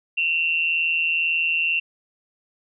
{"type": "tone with amplitude modulation", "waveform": "sine", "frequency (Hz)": 2731, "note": "F7", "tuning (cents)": -39, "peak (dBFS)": -16, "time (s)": [0.17, 1.8], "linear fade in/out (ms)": 10, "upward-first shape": "sine", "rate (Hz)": 162, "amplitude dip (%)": 65, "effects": []}